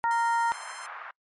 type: harmonic tone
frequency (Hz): 464.7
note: A#4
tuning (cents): -5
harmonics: 2 / 3 / 4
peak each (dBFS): -23 / -32 / -35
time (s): 0.04-0.52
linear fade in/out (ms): 0
type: tone with tremolo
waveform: 5% pulse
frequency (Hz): 1046.5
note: C6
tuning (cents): 0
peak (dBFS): -29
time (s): 0.11-0.86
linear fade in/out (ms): 0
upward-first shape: triangle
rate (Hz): 14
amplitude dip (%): 30
type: band-pass noise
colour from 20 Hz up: white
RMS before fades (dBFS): -41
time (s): 0.51-1.11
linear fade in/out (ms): 5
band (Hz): 830 to 1600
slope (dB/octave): 24
effects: noise-tail reverb RT60 0.1 s tail -26 dB re dry + MP3 48 kbps